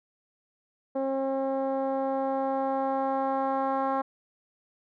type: tone with low-pass filter sweep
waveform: 10% pulse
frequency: 269 Hz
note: C4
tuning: 48 cents sharp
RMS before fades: -28 dBFS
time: 0.95-4.02 s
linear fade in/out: 10 ms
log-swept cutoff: 560 to 990 Hz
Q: 1.9
effects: none